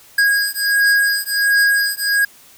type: beating tone pair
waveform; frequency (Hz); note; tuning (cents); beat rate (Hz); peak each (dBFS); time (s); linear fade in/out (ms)
square; 1639 / 1640.4; G#6 / G#6; -23 / -22; 1.4; -17; 0.18-2.25; 5
effects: white hiss -46 dBFS RMS until 2.57 s